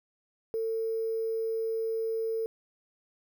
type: tone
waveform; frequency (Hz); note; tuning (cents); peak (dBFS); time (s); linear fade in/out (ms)
sine; 450; A4; +39; -28; 0.54-2.46; 0
effects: 9-bit